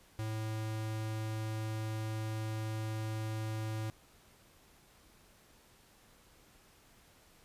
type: tone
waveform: square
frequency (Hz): 109.5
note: A2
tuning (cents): -8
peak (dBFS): -36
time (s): 0.19-3.9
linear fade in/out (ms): 0
effects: pink hiss -63 dBFS RMS until 7.44 s + resampled to 32000 Hz